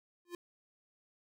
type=tone with exponential growth; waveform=square; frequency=349.2 Hz; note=F4; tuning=in tune; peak=-37 dBFS; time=0.25-0.35 s; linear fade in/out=2 ms; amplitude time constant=20 ms; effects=none